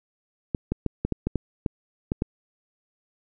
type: clicks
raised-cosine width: 3 ms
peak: -11 dBFS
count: 10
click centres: 0.548 / 0.72 / 0.863 / 1.05 / 1.123 / 1.27 / 1.357 / 1.662 / 2.119 / 2.221 s
effects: none